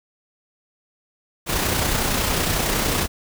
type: noise with amplitude modulation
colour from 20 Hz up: pink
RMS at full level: -20 dBFS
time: 1.46-3.08 s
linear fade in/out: 50 ms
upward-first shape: sine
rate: 30.9 Hz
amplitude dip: 35%
effects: none